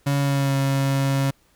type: tone with pitch glide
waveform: 35% pulse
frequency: 140.7 to 136.85 Hz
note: C#3 to C#3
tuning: +26 to -22 cents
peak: -17 dBFS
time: 0.06-1.31 s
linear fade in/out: 10 ms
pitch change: -48 cents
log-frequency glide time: 0.19-0.56 s
effects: pink hiss -61 dBFS RMS until 1.55 s